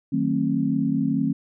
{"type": "chord", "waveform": "sine", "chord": "D# diminished seventh", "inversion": "none", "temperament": "just", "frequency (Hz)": [155.56, 186.68, 224, 268.8], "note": ["D#3", "F#3", "A3", "C4"], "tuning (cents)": [0, 16, 31, 47], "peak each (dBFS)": [-27, -28, -25, -23], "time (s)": [0.12, 1.33], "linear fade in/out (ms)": 10, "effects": []}